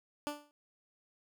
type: tone with exponential decay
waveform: 15% pulse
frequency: 293.7 Hz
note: D4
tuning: in tune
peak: -26 dBFS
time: 0.27-0.51 s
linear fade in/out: 0 ms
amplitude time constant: 52 ms
effects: none